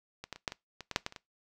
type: clicks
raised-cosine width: 0.2 ms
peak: -24 / -21 / -29 / -13 / -22 / -25 / -19 / -8 / -16 / -30 / -25 dBFS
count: 11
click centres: 0.24 / 0.327 / 0.36 / 0.478 / 0.521 / 0.807 / 0.913 / 0.961 / 1.064 / 1.124 / 1.162 s
effects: noise-tail reverb RT60 0.2 s tail -22 dB re dry